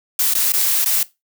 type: noise with dropouts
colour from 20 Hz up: blue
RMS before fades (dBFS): -17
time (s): 0.19-1.03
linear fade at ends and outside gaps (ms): 2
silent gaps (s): 0.337-0.351 / 0.521-0.536 / 0.845-0.859
effects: noise-tail reverb RT60 0.2 s tail -18 dB re dry